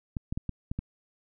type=clicks; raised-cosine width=5 ms; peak=-19 dBFS; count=6; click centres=0.168 / 0.325 / 0.375 / 0.493 / 0.715 / 0.79 s; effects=none